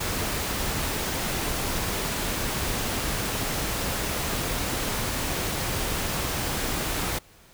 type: noise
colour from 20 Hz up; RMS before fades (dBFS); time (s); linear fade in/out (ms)
pink; -28; 0-7.19; 10
effects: pink hiss -54 dBFS RMS until 7.53 s